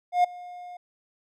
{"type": "tone with ADSR envelope", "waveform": "triangle", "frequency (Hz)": 714, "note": "F5", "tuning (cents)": 38, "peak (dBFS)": -13, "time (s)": [0.12, 0.77], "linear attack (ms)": 120, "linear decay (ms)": 8, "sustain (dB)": -23, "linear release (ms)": 5, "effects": []}